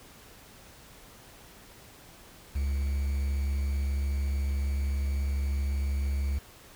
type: tone with quantisation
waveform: triangle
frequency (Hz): 69.3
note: C#2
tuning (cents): 0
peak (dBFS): -24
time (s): 2.55-6.39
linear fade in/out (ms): 10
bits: 8
effects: pink hiss -52 dBFS RMS until 6.75 s